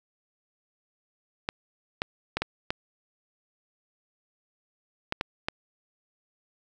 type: clicks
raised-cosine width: 0.3 ms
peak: -11 dBFS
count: 8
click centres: 1.489 / 2.019 / 2.37 / 2.42 / 2.705 / 5.124 / 5.211 / 5.485 s
effects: 8-bit